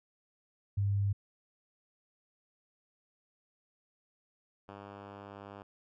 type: tone pair in turn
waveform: sine / 5% pulse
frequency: 100.1 / 100.1 Hz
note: G2 / G2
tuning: +37 / +37 cents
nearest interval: unison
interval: 0 cents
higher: neither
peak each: -27 / -34 dBFS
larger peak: first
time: 0.77-1.13 / 4.68-5.63 s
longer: second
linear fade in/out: 10 ms
effects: low-pass 2000 Hz 12 dB/octave